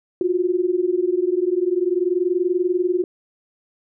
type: tone pair together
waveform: sine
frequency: 349.2 / 369.6 Hz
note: F4 / F#4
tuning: 0 / -2 cents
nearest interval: minor second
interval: 98 cents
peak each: -20 dBFS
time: 0.21-3.04 s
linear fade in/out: 2 ms
effects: none